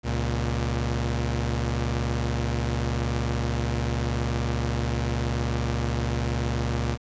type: tone pair together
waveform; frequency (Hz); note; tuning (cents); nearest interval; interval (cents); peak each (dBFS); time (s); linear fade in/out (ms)
sawtooth; 69.4 / 117.9; C#2 / A#2; +3 / +20; major sixth; 917; -23; 0.03-6.98; 50
effects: resampled to 16000 Hz + 9-bit